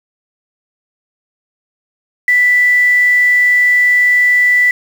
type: tone with quantisation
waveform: sine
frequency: 1975.5 Hz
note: B6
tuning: in tune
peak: -7 dBFS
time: 2.28-4.71 s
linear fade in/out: 2 ms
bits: 5
effects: none